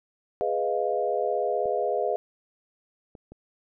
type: chord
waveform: sine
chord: F half-diminished seventh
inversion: first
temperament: equal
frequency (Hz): 415.3 / 493.9 / 622.3 / 698.5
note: Ab4 / Cb5 / Eb5 / F5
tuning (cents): 0 / 0 / 0 / 0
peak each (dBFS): -29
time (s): 0.41-2.16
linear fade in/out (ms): 0
type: clicks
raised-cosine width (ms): 2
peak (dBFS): -31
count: 3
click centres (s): 1.657 / 3.152 / 3.32
effects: none